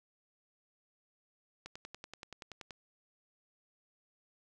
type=click train; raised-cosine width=0.2 ms; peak=-28 dBFS; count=12; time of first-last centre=1.66-2.708 s; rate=10.5 Hz; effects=none